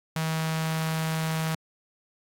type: tone with notch filter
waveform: sawtooth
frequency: 160 Hz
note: D#3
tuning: 49 cents sharp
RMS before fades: -28 dBFS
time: 0.16-1.55 s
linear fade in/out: 2 ms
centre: 350 Hz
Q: 0.7
effects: AAC 64 kbps